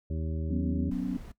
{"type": "harmonic tone", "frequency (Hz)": 79.6, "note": "D#2", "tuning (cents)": 40, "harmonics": [1, 2, 3, 4, 5, 7], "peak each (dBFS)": [-31, -37, -41, -43, -45, -48], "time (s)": [0.1, 0.9], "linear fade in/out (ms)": 5}
{"type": "chord", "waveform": "sine", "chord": "F# suspended fourth", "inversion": "none", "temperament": "equal", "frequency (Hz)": [185, 246.9, 277.2], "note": ["F#3", "B3", "C#4"], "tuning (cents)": [0, 0, 0], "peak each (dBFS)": -33, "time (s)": [0.5, 1.17], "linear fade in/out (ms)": 5}
{"type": "noise", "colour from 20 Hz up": "brown", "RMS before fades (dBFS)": -43, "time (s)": [0.91, 1.32], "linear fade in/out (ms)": 5}
{"effects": ["noise-tail reverb RT60 0.1 s tail -18 dB re dry"]}